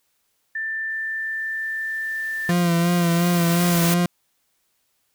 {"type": "tone", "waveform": "sine", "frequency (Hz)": 1777, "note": "A6", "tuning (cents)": 17, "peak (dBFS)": -24, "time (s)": [0.55, 2.51], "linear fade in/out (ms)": 5}
{"type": "noise with exponential growth", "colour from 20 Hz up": "white", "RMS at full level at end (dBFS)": -24, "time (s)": [0.9, 3.94], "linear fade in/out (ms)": 0, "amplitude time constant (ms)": 660}
{"type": "tone with vibrato", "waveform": "40% pulse", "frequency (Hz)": 172.3, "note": "F3", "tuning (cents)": -23, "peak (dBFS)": -16, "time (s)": [2.49, 4.06], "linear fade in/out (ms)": 2, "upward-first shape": "sine", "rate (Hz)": 2.8, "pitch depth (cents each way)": 35}
{"effects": ["white hiss -69 dBFS RMS until 5.14 s"]}